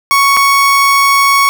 30% pulse tone with dropouts, 1111 Hz, C#6, 4 cents sharp, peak -4 dBFS, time 0.11-1.49 s, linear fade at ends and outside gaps 0 ms, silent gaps 0.367-0.371 s, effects none

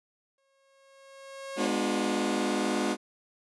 sawtooth tone with exponential growth, 544 Hz, C#5, 33 cents flat, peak -28 dBFS, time 0.38-1.67 s, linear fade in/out 2 ms, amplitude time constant 280 ms
sawtooth chord, G# diminished seventh, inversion none, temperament just, 207.7 / 249.2 / 299 / 358.8 Hz, G#3 / B3 / D4 / F4, 0 / +16 / +31 / +47 cents, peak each -28 dBFS, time 1.56-2.97 s, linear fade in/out 50 ms
effects resampled to 24000 Hz

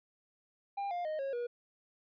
triangle tone with pitch steps, 799 / 703.7 / 619.7 / 545.7 / 480.6 Hz, G5 / F5 / D#5 / C#5 / B4, +33 / +13 / -7 / -27 / -47 cents, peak -32 dBFS, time 0.77-1.47 s, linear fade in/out 10 ms, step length 140 ms, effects resampled to 11025 Hz

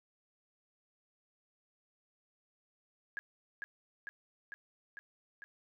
sine tone with echo, 1661.2 Hz, G#6, in tune, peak -36 dBFS, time 3.17-3.19 s, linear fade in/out 0 ms, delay 450 ms, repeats 5, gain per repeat -2 dB, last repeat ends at 5.44 s, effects none

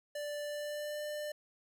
square tone with pitch glide, 587.3 to 596.9 Hz, D5 to D5, 0 to +28 cents, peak -38 dBFS, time 0.15-1.32 s, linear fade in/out 5 ms, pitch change +28 cents, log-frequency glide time 0.43-1.03 s, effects none

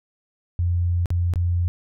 sine tone with dropouts, 87.31 Hz, F2, in tune, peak -18 dBFS, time 0.59-1.68 s, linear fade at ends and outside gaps 0 ms, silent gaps 1.058-1.104 / 1.337-1.358 s, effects none

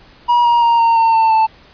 triangle tone with pitch steps, 960 / 946.8 / 933.7 / 920.9 / 908.2 / 895.7 / 883.4 Hz, B5 / A#5 / A#5 / A#5 / A#5 / A5 / A5, -49 / +27 / +3 / -21 / -45 / +31 / +7 cents, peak -7 dBFS, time 0.28-1.47 s, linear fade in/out 20 ms, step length 170 ms, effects pink hiss -45 dBFS RMS until 1.73 s + resampled to 11025 Hz

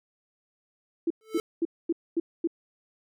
sine tone bursts, 334 Hz, E4, 23 cents sharp, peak -22 dBFS, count 6, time 1.07-2.474 s, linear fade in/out 5 ms, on 34 ms, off 240 ms
square tone with exponential growth, 438.6 Hz, A4, 6 cents flat, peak -26 dBFS, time 1.21-1.4 s, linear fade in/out 1 ms, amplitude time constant 40 ms
effects none

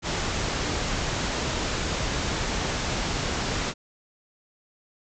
pink low-pass noise, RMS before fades -28 dBFS, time 0.02-3.74 s, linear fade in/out 50 ms, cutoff 7500 Hz, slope 96 dB/octave, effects none

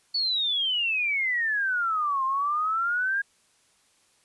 sine exponential two-way sweep, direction down then up, 4505 to 1046.5 to 1636 Hz, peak -23 dBFS, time 0.14-3.22 s, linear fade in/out 10 ms, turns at 2.24 s, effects white hiss -64 dBFS RMS until 4.24 s + resampled to 24000 Hz

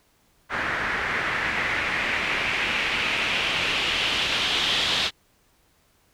white noise with low-pass filter sweep, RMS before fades -25 dBFS, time 0.49-5.11 s, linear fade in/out 50 ms, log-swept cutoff 1700 to 3600 Hz, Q 2.8, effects pink hiss -63 dBFS RMS until 6.13 s

